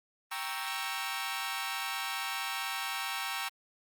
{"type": "chord", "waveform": "15% pulse", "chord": "G diminished seventh", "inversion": "none", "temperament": "equal", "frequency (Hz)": [784, 932.3, 1108.7, 1318.5], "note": ["G5", "Bb5", "Db6", "Fb6"], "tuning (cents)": [0, 0, 0, 0], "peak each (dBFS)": -33, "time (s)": [0.31, 3.49], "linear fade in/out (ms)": 10, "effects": ["Opus 32 kbps"]}